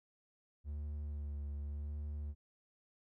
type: tone with vibrato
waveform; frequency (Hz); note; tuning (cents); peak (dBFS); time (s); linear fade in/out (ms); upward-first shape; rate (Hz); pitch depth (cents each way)
triangle; 73; D2; -10; -37; 0.64-2.35; 50; sine; 0.88; 26
effects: none